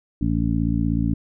harmonic tone, 56.4 Hz, A1, 44 cents sharp, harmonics 1 / 2 / 3 / 4 / 5, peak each -25 / -25 / -25 / -25 / -25 dBFS, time 0.21-1.14 s, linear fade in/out 5 ms, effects none

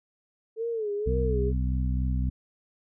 sine tone with vibrato, 436 Hz, A4, 16 cents flat, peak -27 dBFS, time 0.56-1.53 s, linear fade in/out 50 ms, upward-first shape sine, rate 2 Hz, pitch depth 120 cents each way
harmonic tone, 63.6 Hz, C2, 48 cents flat, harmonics 1 / 2 / 3 / 4, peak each -25 / -31 / -35 / -37 dBFS, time 1.06-2.3 s, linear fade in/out 10 ms
effects none

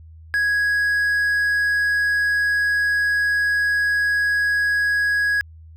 triangle tone, 1661.2 Hz, G#6, in tune, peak -15 dBFS, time 0.34-5.41 s, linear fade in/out 0 ms, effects added 80 Hz sine -40 dBFS peak until 5.76 s

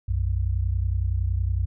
sine tone pair together, 61.74 / 92.51 Hz, B1 / F#2, 0 / 0 cents, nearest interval perfect fifth, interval 700 cents, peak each -24 dBFS, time 0.08-1.66 s, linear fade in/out 10 ms, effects none

